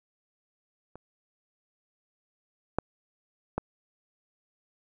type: clicks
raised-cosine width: 1 ms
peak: -30 / -11 / -14 dBFS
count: 3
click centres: 0.956 / 2.786 / 3.58 s
effects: none